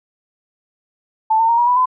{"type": "tone with pitch steps", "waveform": "sine", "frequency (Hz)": [880, 905.3, 931.3, 958, 985.5, 1013.8], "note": ["A5", "A5", "A#5", "A#5", "B5", "B5"], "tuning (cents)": [0, 49, -2, 47, -4, 45], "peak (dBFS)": -11, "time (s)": [1.3, 1.858], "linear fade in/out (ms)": 10, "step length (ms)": 93, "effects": []}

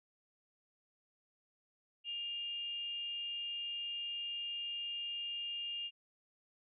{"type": "tone with frequency modulation", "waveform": "sine", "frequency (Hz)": 2817, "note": "F7", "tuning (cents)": 14, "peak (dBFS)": -38, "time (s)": [2.04, 5.91], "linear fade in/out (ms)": 50, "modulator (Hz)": 425, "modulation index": 0.24, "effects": []}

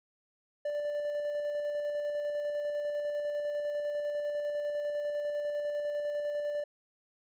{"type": "tone with tremolo", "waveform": "triangle", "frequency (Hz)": 587.3, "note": "D5", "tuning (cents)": 0, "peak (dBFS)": -28, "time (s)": [0.65, 6.64], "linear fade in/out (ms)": 5, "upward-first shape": "square", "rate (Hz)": 10, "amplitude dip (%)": 25, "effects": []}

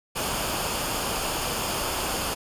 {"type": "noise with comb filter", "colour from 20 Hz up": "pink", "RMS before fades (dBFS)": -28, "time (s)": [0.15, 2.35], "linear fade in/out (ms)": 20, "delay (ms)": 0.51, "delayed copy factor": -0.5, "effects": ["resampled to 32000 Hz"]}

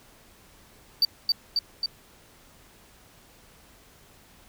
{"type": "tone with echo", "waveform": "sine", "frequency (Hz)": 4626, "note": "D8", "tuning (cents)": -27, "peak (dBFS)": -14, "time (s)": [1.02, 1.05], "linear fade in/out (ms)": 2, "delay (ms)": 270, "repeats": 3, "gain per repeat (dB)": -3, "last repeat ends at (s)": 1.86, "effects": ["tanh soft clip ceiling -16 dBFS", "pink hiss -55 dBFS RMS until 4.48 s"]}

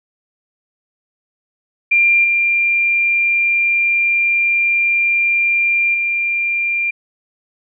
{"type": "tone with level steps", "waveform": "sine", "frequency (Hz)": 2385, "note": "D7", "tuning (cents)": 26, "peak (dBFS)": [-9, -12, -15], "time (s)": [1.91, 6.91], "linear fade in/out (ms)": 10, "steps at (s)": [2.24, 5.94], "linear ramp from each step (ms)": 5, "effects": []}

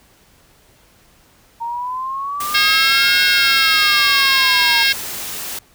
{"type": "exponential two-way sweep", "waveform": "sine", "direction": "up then down", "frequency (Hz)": [920, 1480, 920], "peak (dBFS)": -21, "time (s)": [1.6, 4.84], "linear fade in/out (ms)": 20, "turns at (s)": 3.24}
{"type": "noise", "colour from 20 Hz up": "white", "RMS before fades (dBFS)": -27, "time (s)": [2.4, 5.59], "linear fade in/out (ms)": 5}
{"type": "harmonic tone", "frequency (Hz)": 540, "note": "C#5", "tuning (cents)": -45, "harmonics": [3, 4, 5, 6, 7, 8, 9, 10], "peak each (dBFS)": [-18, -19, -20, -21, -21, -22, -23, -23], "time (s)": [2.54, 4.93], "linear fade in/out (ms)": 10}
{"effects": ["pink hiss -52 dBFS RMS until 5.74 s"]}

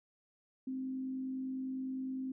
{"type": "tone with frequency modulation", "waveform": "sine", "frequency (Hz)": 261.6, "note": "C4", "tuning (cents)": 0, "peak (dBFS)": -36, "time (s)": [0.67, 2.32], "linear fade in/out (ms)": 5, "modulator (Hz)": 49.9, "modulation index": 0.22, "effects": []}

